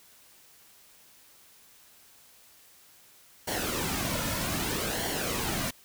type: noise with flanger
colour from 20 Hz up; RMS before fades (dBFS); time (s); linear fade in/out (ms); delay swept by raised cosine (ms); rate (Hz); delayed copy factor
pink; -31; 3.47-5.71; 10; 0.79 to 2.59; 0.63; -0.6
effects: white hiss -57 dBFS RMS until 5.84 s